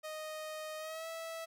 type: tone with pitch glide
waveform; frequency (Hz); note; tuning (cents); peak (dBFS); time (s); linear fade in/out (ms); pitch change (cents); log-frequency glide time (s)
sawtooth; 621 to 654.5; D#5 to E5; -3 to -13; -37; 0.03-1.46; 20; +90; 0.78-1.08
effects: none